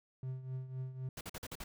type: tone with tremolo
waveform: triangle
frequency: 130 Hz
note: C3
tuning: 11 cents flat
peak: -34 dBFS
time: 0.23-1.09 s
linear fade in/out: 2 ms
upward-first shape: triangle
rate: 3.9 Hz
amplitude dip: 75%
type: noise bursts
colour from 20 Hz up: pink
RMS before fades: -44 dBFS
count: 6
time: 1.17-1.64 s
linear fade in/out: 5 ms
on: 40 ms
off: 46 ms
effects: none